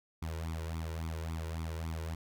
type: tone with flanger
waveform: sawtooth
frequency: 81.2 Hz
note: E2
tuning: 26 cents flat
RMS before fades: -38 dBFS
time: 0.22-2.15 s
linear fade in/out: 5 ms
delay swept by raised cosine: 0.85 to 2.15 ms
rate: 3.6 Hz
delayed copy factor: +0.8
effects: none